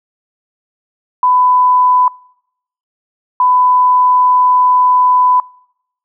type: tone bursts at uneven times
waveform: sine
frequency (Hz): 1000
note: B5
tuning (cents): +21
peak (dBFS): -7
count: 2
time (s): 1.23-2.08 / 3.4-5.4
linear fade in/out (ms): 2
effects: noise-tail reverb RT60 0.8 s tail -26 dB re dry